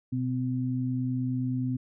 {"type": "tone pair together", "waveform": "sine", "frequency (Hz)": [125.48, 255.5], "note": ["B2", "C4"], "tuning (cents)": [28, -41], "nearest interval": "octave", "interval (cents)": 1231, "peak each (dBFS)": [-29, -29], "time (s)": [0.12, 1.77], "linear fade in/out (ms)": 10, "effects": []}